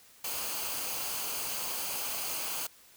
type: noise with comb filter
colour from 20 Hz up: white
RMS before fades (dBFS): -35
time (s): 0.24-2.67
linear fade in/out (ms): 5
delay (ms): 0.54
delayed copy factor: -0.5
effects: white hiss -58 dBFS RMS until 2.96 s